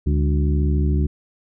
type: harmonic tone with a mistuned harmonic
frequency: 73.42 Hz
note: D2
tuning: in tune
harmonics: 1 / 2 / 3 / 4 / 5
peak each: -17 / -23 / -27 / -29 / -31 dBFS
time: 0.06-1.07 s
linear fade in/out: 10 ms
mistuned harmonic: 3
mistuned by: -100 cents
effects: none